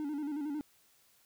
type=tone with vibrato; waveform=triangle; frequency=293.7 Hz; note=D4; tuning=in tune; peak=-32 dBFS; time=0-0.61 s; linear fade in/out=0 ms; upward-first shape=square; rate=11 Hz; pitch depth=69 cents each way; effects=white hiss -67 dBFS RMS until 1.25 s